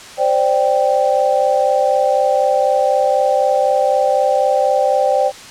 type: chord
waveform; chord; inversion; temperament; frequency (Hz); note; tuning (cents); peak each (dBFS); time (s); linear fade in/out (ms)
sine; C suspended second; none; equal; 523.3 / 587.3 / 784; C5 / D5 / G5; 0 / 0 / 0; -16; 0.17-5.32; 50
effects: white hiss -35 dBFS RMS until 5.5 s + low-pass 7000 Hz 12 dB/octave